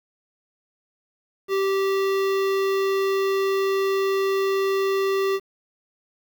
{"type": "tone with notch filter", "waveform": "square", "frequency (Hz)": 389.4, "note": "G4", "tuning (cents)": -12, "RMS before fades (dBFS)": -22, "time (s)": [1.48, 5.4], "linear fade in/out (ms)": 50, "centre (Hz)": 8900, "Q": 0.6, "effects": ["8-bit"]}